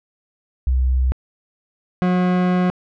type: tone pair in turn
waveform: sine / 40% pulse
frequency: 64 / 181.02 Hz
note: C2 / F#3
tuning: -38 / -38 cents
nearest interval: octave + tritone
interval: 1800 cents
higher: second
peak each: -14 dBFS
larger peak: neither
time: 0.67-1.12 / 2.02-2.7 s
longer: second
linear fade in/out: 0 ms
effects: low-pass 2000 Hz 12 dB/octave